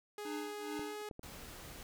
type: tone with pitch glide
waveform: sawtooth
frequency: 416.1 to 420 Hz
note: G#4 to G#4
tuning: +3 to +19 cents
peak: -38 dBFS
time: 0.18-1.09 s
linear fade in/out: 2 ms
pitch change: +16 cents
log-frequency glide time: 0.73-0.9 s
type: tone with tremolo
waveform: square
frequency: 301 Hz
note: D4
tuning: 43 cents sharp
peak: -40 dBFS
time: 0.25-1.02 s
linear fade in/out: 2 ms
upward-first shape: triangle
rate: 2.4 Hz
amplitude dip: 100%
type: clicks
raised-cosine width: 2 ms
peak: -33 dBFS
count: 3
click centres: 0.794 / 1.112 / 1.194 s
type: noise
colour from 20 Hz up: pink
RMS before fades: -50 dBFS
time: 1.23-1.83 s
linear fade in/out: 2 ms
effects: none